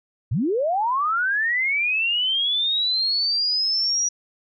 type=linear sweep; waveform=sine; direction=up; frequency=87.31 to 5810 Hz; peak=-19 dBFS; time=0.31-4.09 s; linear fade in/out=10 ms; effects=none